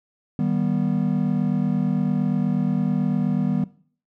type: chord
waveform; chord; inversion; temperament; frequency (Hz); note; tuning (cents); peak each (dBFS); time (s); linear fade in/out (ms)
triangle; Eb augmented; none; just; 155.56 / 194.45 / 243.1; Eb3 / G3 / B3; 0 / -14 / -27; -22; 0.39-3.64; 2
effects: noise-tail reverb RT60 0.5 s tail -19 dB re dry